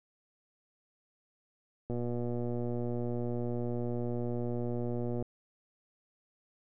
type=click train; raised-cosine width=2 ms; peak=-23 dBFS; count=400; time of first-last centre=1.9-5.225 s; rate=120 Hz; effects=none